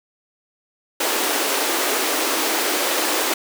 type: high-pass noise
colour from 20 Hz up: pink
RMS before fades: -21 dBFS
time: 1-3.34 s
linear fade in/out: 5 ms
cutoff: 280 Hz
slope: 48 dB/octave
effects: none